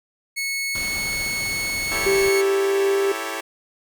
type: tone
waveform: sawtooth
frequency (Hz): 2200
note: C#7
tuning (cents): -14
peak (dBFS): -20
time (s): 0.36-2.42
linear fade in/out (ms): 20
type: noise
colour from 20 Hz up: pink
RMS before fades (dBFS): -34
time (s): 0.75-2.29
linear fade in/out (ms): 2
type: chord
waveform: 10% pulse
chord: A dominant seventh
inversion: second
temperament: equal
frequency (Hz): 329.6 / 392 / 440 / 554.4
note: E4 / G4 / A4 / C#5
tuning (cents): 0 / 0 / 0 / 0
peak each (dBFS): -24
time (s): 1.91-3.41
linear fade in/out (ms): 10
type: tone with pitch glide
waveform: sine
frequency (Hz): 392 to 395.6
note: G4 to G4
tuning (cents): 0 to +16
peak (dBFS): -17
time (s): 2.06-3.12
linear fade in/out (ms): 5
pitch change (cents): +16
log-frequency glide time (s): 2.2-3.01
effects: none